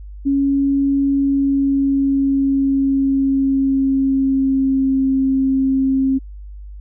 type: tone with pitch glide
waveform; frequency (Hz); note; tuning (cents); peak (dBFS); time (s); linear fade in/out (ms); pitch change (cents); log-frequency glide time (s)
sine; 277.2 to 266.8; C#4 to C4; 0 to +34; -13; 0.25-6.19; 20; -66; 1.13-5.09
effects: added 50 Hz sine -31 dBFS peak until 6.8 s